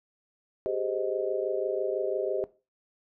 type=chord; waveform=sine; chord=Ab major seventh; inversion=third; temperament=just; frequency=389.3 / 415.3 / 519.1 / 623 Hz; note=G4 / Ab4 / C5 / Eb5; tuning=-12 / 0 / -14 / +2 cents; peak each=-31 / -34 / -33 / -32 dBFS; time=0.66-2.44 s; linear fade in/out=0 ms; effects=noise-tail reverb RT60 0.3 s tail -18 dB re dry